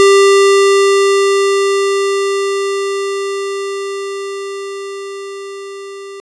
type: tone with level ramp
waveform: square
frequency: 395.2 Hz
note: G4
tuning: 14 cents sharp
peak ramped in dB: -5 to -28 dBFS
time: 0-6.2 s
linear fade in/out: 0 ms
effects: resampled to 22050 Hz